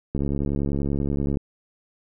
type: click train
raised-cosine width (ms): 3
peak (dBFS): -13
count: 87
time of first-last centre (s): 0.15-1.372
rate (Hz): 70.4
effects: none